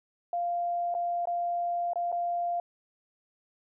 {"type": "tone with dropouts", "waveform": "sine", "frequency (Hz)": 696, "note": "F5", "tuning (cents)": -6, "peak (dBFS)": -27, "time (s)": [0.33, 2.6], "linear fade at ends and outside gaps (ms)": 2, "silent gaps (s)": [[0.942, 0.949], [1.255, 1.272], [1.934, 1.957], [2.118, 2.125]], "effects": []}